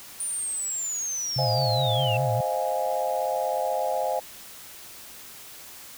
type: linear sweep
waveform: sine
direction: down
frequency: 9397 to 2637 Hz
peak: -27 dBFS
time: 0.2-2.17 s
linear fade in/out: 2 ms
type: tone with vibrato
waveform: sine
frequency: 123.47 Hz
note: B2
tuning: in tune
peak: -24 dBFS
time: 1.36-2.41 s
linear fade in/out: 5 ms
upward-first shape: sine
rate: 4.9 Hz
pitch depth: 170 cents each way
type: chord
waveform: sine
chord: F minor seventh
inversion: second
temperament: equal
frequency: 523.3 / 622.3 / 698.5 / 830.6 Hz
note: C5 / Eb5 / F5 / Ab5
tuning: 0 / 0 / 0 / 0 cents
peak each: -29 dBFS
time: 1.38-4.2 s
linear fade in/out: 10 ms
effects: tanh soft clip ceiling -11 dBFS + white hiss -44 dBFS RMS until 5.97 s